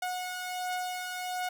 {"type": "beating tone pair", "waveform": "sawtooth", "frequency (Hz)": [728, 729.4], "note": ["F#5", "F#5"], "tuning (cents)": [-28, -25], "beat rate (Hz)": 1.4, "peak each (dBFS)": [-36, -30], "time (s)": [0.02, 1.49], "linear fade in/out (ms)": 5, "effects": ["10-bit"]}